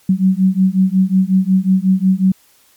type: beating tone pair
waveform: sine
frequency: 185.9 / 191.4 Hz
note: F#3 / G3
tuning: +8 / -41 cents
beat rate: 5.5 Hz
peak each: -13 dBFS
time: 0.09-2.32 s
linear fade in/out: 5 ms
effects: white hiss -52 dBFS RMS until 2.76 s + MP3 96 kbps